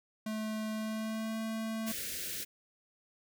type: tone with pitch glide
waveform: square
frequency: 216.9 to 222.1 Hz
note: A3 to A3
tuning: -25 to +16 cents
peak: -35 dBFS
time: 0.26-1.92 s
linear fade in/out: 5 ms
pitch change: +41 cents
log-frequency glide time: 0.72-1.4 s
type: band-stop noise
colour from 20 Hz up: white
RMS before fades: -39 dBFS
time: 1.86-2.45 s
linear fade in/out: 20 ms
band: 570 to 1500 Hz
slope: 48 dB/octave
effects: none